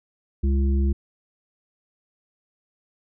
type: harmonic tone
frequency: 68.2 Hz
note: C#2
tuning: 28 cents flat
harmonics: 1 / 3 / 5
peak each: -18 / -28 / -32 dBFS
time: 0.43-0.93 s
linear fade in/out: 10 ms
effects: none